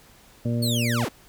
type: harmonic tone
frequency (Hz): 118.2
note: A#2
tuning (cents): +24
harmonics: 1 / 2 / 3 / 4 / 5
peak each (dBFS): -24 / -26 / -38 / -37 / -35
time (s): 0.45-1.05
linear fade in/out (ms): 5
type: linear sweep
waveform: sawtooth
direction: down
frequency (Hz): 4471 to 172.1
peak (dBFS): -23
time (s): 0.62-1.09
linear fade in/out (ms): 10
effects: pink hiss -53 dBFS RMS until 1.28 s